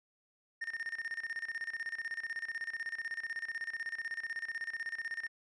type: tone with tremolo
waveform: triangle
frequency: 1828 Hz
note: A#6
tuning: 34 cents flat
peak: -33 dBFS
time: 0.61-5.28 s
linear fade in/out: 10 ms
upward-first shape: square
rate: 16 Hz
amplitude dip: 80%
effects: resampled to 24000 Hz